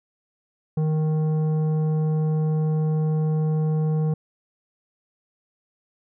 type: tone with tanh clipping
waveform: sine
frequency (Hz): 155.56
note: D#3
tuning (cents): 0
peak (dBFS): -21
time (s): 0.77-4.14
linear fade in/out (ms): 5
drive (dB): 10
effects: none